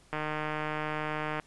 click train, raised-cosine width 0.5 ms, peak -18 dBFS, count 195, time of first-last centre 0.13-1.398 s, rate 153 Hz, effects pink hiss -61 dBFS RMS until 1.46 s + resampled to 24000 Hz

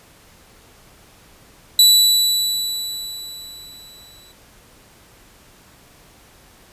sawtooth tone with exponential decay, 3951 Hz, B7, in tune, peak -4 dBFS, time 1.79-4.32 s, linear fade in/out 2 ms, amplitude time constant 550 ms, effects pink hiss -49 dBFS RMS until 6.72 s + resampled to 32000 Hz

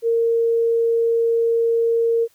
sine tone, 461.2 Hz, A#4, 19 cents flat, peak -15 dBFS, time 0.02-2.28 s, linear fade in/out 50 ms, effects white hiss -59 dBFS RMS until 2.34 s

